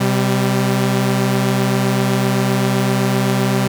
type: tone pair together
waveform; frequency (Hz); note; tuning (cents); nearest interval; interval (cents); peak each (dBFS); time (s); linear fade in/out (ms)
sawtooth; 128.09 / 196; C3 / G3; -36 / 0; perfect fifth; 736; -13; 0-3.68; 10
effects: none